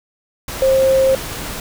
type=tone in noise; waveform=sine; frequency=531 Hz; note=C5; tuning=25 cents sharp; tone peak=-10 dBFS; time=0.62-1.15 s; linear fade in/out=2 ms; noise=pink; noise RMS=-27 dBFS; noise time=0.48-1.6 s; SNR=+14 dB; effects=none